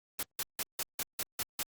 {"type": "noise bursts", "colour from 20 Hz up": "white", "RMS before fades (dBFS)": -34, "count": 8, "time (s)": [0.19, 1.63], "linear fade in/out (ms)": 2, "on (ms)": 40, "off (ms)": 160, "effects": ["Opus 32 kbps"]}